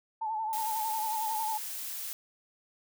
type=tone with vibrato; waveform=sine; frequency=876 Hz; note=A5; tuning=8 cents flat; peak=-30 dBFS; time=0.21-1.58 s; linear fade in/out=10 ms; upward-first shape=sine; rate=11 Hz; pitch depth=56 cents each way
type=noise; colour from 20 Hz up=blue; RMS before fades=-38 dBFS; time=0.53-2.13 s; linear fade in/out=0 ms
effects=none